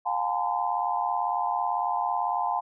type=tone cluster; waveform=sine; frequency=712 / 816 / 894 / 1022 Hz; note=F5 / G#5 / A5 / C6; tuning=+33 / -31 / +27 / -41 cents; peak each=-30 dBFS; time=0.05-2.61 s; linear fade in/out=20 ms; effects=none